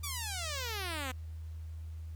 5% pulse exponential sweep, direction down, 1198 to 247.6 Hz, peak -25 dBFS, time 0.03-1.12 s, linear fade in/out 10 ms, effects added 80 Hz sine -40 dBFS peak until 2.15 s + pink hiss -66 dBFS RMS until 2.15 s

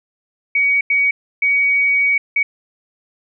sine tone bursts at uneven times, 2254 Hz, C#7, 28 cents sharp, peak -12 dBFS, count 4, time 0.55-0.81 / 0.9-1.11 / 1.42-2.18 / 2.36-2.43 s, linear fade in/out 5 ms, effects none

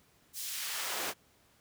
pink noise with high-pass filter sweep, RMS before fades -37 dBFS, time 0.33-1.14 s, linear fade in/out 50 ms, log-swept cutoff 6700 to 310 Hz, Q 0.72, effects pink hiss -66 dBFS RMS until 1.6 s + high-pass 60 Hz 12 dB/octave

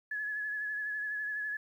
sine tone with vibrato, 1700 Hz, G#6, 40 cents sharp, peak -33 dBFS, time 0.11-1.57 s, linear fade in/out 5 ms, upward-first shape sine, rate 12 Hz, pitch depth 30 cents each way, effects 11-bit

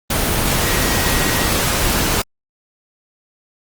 sine tone in noise, 1900 Hz, A#6, 33 cents sharp, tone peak -27 dBFS, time 0.63-1.5 s, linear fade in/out 5 ms, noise pink, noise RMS -17 dBFS, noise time 0.1-2.22 s, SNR -13 dB, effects Opus 24 kbps

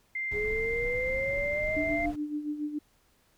sine tone, 2093 Hz, C7, in tune, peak -30 dBFS, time 0.15-2.06 s, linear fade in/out 5 ms
brown noise, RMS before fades -40 dBFS, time 0.31-2.16 s, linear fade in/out 5 ms
sine exponential sweep, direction up, 411.6 to 704 Hz, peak -30 dBFS, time 0.32-2.13 s, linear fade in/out 50 ms
sine tone with tremolo, 297.9 Hz, D4, 25 cents sharp, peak -28 dBFS, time 1.76-2.79 s, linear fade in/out 10 ms, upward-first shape sine, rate 7.1 Hz, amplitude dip 65%
effects pink hiss -67 dBFS RMS until 3.37 s

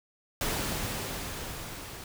pink noise with level ramp, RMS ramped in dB -30 to -43 dBFS, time 0.41-2.04 s, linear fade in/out 2 ms, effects none

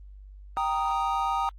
triangle chord, Eb major, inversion first, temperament equal, 784 / 932.3 / 1244.5 Hz, G5 / Bb5 / Eb6, 0 / 0 / 0 cents, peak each -27 dBFS, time 0.57-1.49 s, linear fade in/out 0 ms, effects added 49 Hz sine -43 dBFS peak until 1.58 s + Opus 24 kbps

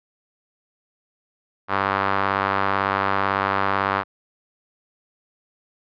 sawtooth tone with band-pass filter, 98 Hz, G2, in tune, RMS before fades -22 dBFS, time 1.68-4.04 s, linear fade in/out 50 ms, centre 1200 Hz, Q 2.1, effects resampled to 11025 Hz

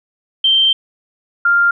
sine tone pair in turn, 3136 / 1396.9 Hz, G7 / F6, 0 / 0 cents, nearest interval octave + major second, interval 1400 cents, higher first, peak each -9 dBFS, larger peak neither, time 0.44-0.73 / 1.45-1.71 s, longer first, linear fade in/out 5 ms, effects none

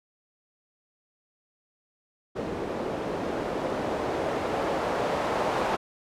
blue noise with low-pass filter sweep, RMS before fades -29 dBFS, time 2.35-5.77 s, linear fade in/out 20 ms, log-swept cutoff 390 to 720 Hz, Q 1.2, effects none

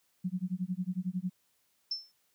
sine tone with tremolo, 183 Hz, F#3, 19 cents flat, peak -28 dBFS, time 0.24-1.3 s, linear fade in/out 10 ms, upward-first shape sine, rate 11 Hz, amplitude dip 100%
sine tone with exponential decay, 5320 Hz, E8, 15 cents sharp, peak -28 dBFS, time 1.91-2.12 s, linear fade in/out 5 ms, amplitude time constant 44 ms
effects white hiss -73 dBFS RMS until 2.34 s + high-pass 60 Hz 12 dB/octave

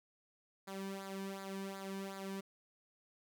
sawtooth tone with flanger, 194.3 Hz, G3, 15 cents flat, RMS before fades -44 dBFS, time 0.67-2.41 s, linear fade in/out 10 ms, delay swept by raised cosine 0.34 to 1.54 ms, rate 2.7 Hz, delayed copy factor -0.7, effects none

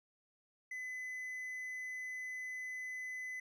triangle tone, 2015 Hz, B6, 34 cents sharp, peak -39 dBFS, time 0.71-3.4 s, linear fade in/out 5 ms, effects none

